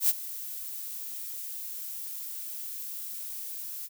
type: noise with ADSR envelope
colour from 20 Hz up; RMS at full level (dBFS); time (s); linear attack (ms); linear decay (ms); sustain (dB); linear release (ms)
violet; -21; 0-3.89; 88; 35; -17; 42
effects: none